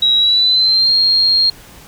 sine tone with pitch glide, 3858 to 4232 Hz, B7 to C8, -41 to +19 cents, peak -9 dBFS, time 0.02-1.5 s, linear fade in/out 5 ms, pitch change +160 cents, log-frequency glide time 0.17-0.94 s, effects pink hiss -40 dBFS RMS until 1.87 s

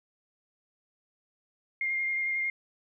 sine tone with vibrato, 2120 Hz, C7, 22 cents sharp, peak -27 dBFS, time 1.81-2.5 s, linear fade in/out 2 ms, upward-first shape square, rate 11 Hz, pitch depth 10 cents each way, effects none

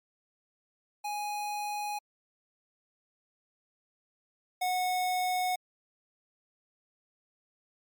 square tone pair in turn, 830.6 / 732.4 Hz, G#5 / F#5, 0 / -18 cents, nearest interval major second, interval 218 cents, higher first, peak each -33 / -28 dBFS, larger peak second, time 1.04-1.99 / 4.61-5.56 s, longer neither, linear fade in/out 10 ms, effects MP3 96 kbps

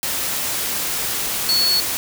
sine tone in noise, 4400 Hz, C#8, 14 cents flat, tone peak -15 dBFS, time 1.49-1.8 s, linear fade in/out 0 ms, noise white, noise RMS -23 dBFS, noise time 0.03-1.97 s, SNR +5 dB, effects none

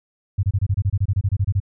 sine tone bursts, 98 Hz, G2, in tune, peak -15 dBFS, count 16, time 0.38-1.602 s, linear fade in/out 10 ms, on 52 ms, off 26 ms, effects none

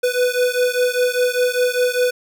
square beating tone pair, 493.9 / 498.9 Hz, B4 / B4, 0 / +17 cents, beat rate 5 Hz, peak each -19 / -20 dBFS, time 0.03-2.11 s, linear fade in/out 10 ms, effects none

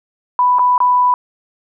sine tone with dropouts, 991 Hz, B5, 6 cents sharp, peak -9 dBFS, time 0.39-1.14 s, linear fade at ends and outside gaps 1 ms, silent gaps 0.586-0.593 / 0.779-0.803 s, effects none

